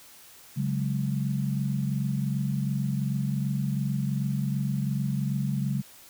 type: chord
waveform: sine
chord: C# suspended fourth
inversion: none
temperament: equal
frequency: 138.59 / 185 / 207.7 Hz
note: C#3 / F#3 / G#3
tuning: 0 / 0 / 0 cents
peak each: -27 / -32 / -31 dBFS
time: 0.56-5.82 s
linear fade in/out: 20 ms
effects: white hiss -51 dBFS RMS until 6.09 s